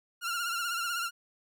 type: tone with vibrato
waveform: sawtooth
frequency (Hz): 1392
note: F6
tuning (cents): -6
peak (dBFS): -27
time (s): 0.21-1.11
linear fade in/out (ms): 50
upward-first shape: triangle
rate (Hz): 16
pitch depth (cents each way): 70
effects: none